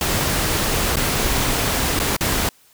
pink noise with dropouts, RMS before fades -20 dBFS, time 0.01-2.49 s, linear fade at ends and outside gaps 2 ms, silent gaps 0.958-0.968 / 1.992-1.999 / 2.166-2.208 s, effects white hiss -54 dBFS RMS until 2.73 s

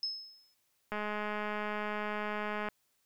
sine tone with exponential decay, 5190 Hz, E8, 28 cents flat, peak -30 dBFS, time 0.03-0.54 s, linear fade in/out 1 ms, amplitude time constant 110 ms
click train, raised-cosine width 0.5 ms, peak -22 dBFS, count 372, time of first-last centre 0.92-2.687 s, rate 210 Hz
effects white hiss -75 dBFS RMS until 3.05 s

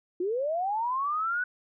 sine linear sweep, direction up, 340 to 1500 Hz, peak -26 dBFS, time 0.2-1.44 s, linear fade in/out 5 ms, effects none

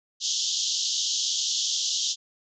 white band-pass noise, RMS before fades -27 dBFS, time 0.2-2.16 s, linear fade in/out 50 ms, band 3000 to 6900 Hz, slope 96 dB/octave, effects none

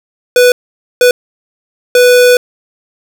square tone bursts at uneven times, 493.9 Hz, B4, in tune, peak -4 dBFS, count 3, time 0.36-0.52 / 1.01-1.11 / 1.95-2.37 s, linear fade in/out 2 ms, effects none

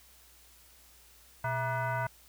sine tone with frequency modulation, 415.3 Hz, G#4, in tune, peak -29 dBFS, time 1.44-2.07 s, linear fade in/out 5 ms, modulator 537 Hz, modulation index 2.3, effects added 60 Hz sine -63 dBFS peak until 2.28 s + white hiss -59 dBFS RMS until 2.28 s

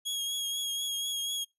sawtooth tone with vibrato, 3300 Hz, G#7, 12 cents flat, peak -28 dBFS, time 0.05-1.45 s, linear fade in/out 20 ms, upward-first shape triangle, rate 4.1 Hz, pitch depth 30 cents each way, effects noise-tail reverb RT60 0.2 s tail -26 dB re dry + resampled to 32000 Hz

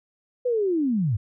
sine linear sweep, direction down, 509 to 92.1 Hz, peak -20 dBFS, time 0.45-1.17 s, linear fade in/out 10 ms, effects none

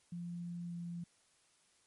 sine tone with pitch glide, 173.1 to 172 Hz, F3 to F3, -15 to -26 cents, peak -40 dBFS, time 0.12-1.04 s, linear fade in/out 5 ms, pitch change -11 cents, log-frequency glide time 0.67-0.73 s, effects white hiss -71 dBFS RMS until 1.86 s + MP3 48 kbps

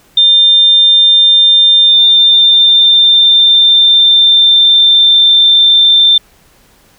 sine tone with pitch glide, 3600 to 3573 Hz, A7 to A7, +39 to +26 cents, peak -3 dBFS, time 0.17-6.18 s, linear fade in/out 5 ms, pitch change -13 cents, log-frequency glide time 1.78-5.24 s, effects pink hiss -47 dBFS RMS until 6.98 s

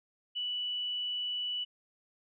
sine tone, 2960 Hz, F#7, in tune, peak -32 dBFS, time 0.35-1.65 s, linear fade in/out 20 ms, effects none

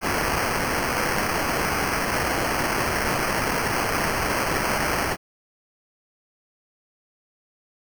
blue noise with sample-and-hold, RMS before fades -24 dBFS, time 0.01-5.17 s, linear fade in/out 50 ms, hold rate 3675 Hz, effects none

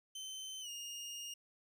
25% pulse tone with pitch glide, 3079 to 2840 Hz, G7 to F7, -32 to +28 cents, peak -40 dBFS, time 0.15-1.34 s, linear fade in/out 5 ms, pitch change -140 cents, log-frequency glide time 0.61-0.69 s, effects none

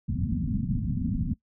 white low-pass noise, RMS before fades -28 dBFS, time 0.08-1.34 s, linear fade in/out 10 ms, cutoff 260 Hz, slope 96 dB/octave, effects noise-tail reverb RT60 0.1 s tail -19 dB re dry

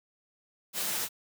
white noise with comb filter, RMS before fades -32 dBFS, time 0.73-1.09 s, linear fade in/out 50 ms, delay 7.3 ms, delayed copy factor -0.55, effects high-pass 100 Hz 12 dB/octave

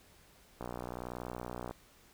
click train, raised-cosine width 1 ms, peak -26 dBFS, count 68, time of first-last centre 0.61-1.71 s, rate 60.9 Hz, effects pink hiss -62 dBFS RMS until 2.13 s

